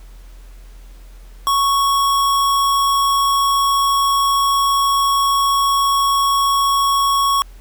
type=tone; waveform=square; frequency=1108.7 Hz; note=C#6; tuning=in tune; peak=-14 dBFS; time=1.47-7.42 s; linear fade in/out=0 ms; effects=added 42 Hz sine -36 dBFS peak until 7.6 s + pink hiss -51 dBFS RMS until 7.6 s